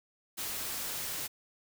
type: noise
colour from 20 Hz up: white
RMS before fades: -37 dBFS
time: 0.37-1.28 s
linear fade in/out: 20 ms
effects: none